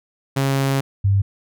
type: tone pair in turn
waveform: sawtooth / sine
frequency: 136.4 / 98.78 Hz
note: C#3 / G2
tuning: -28 / +14 cents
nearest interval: tritone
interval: 558 cents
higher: first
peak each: -13 dBFS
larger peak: neither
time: 0.36-0.81 / 1.04-1.22 s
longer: first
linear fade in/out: 10 ms
effects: none